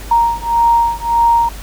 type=beating tone pair; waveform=sine; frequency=932.3 / 934 Hz; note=A#5 / A#5; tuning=0 / +3 cents; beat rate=1.7 Hz; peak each=-13 dBFS; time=0.11-1.49 s; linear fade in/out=5 ms; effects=added 50 Hz sine -28 dBFS peak until 1.62 s + pink hiss -34 dBFS RMS until 1.62 s